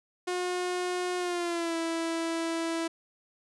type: tone with pitch glide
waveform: sawtooth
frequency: 360 to 330.1 Hz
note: F#4 to E4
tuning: -47 to +2 cents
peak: -25 dBFS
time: 0.27-2.88 s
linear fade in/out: 10 ms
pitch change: -151 cents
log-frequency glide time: 1.18-1.76 s
effects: resampled to 24000 Hz